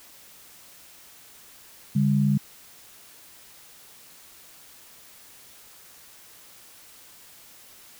sine tone pair together, 143 / 202.6 Hz, D3 / G#3, -46 / -43 cents, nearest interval tritone, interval 603 cents, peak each -21 dBFS, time 1.95-2.38 s, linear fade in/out 10 ms, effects white hiss -50 dBFS RMS until 7.99 s

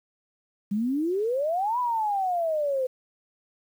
sine exponential two-way sweep, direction up then down, 195.6 to 1006 to 505 Hz, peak -23 dBFS, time 0.71-2.87 s, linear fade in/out 10 ms, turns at 1.79 s, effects 9-bit

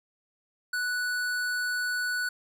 sine tone with tanh clipping, 1480 Hz, F#6, in tune, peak -29 dBFS, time 0.73-2.29 s, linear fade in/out 5 ms, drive 18 dB, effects none

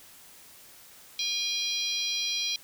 harmonic tone, 811 Hz, G#5, 41 cents flat, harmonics 3 / 4 / 5 / 6 / 7, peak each -36 / -32 / -32 / -37 / -35 dBFS, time 1.19-2.56 s, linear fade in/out 2 ms, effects white hiss -52 dBFS RMS until 2.63 s

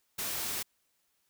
white noise, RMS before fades -35 dBFS, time 0.18-0.63 s, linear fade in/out 10 ms, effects white hiss -75 dBFS RMS until 1.29 s

